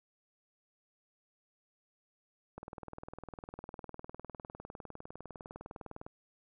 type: click train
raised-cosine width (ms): 1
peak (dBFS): -30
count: 70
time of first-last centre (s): 2.58-6.065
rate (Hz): 19.8
effects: none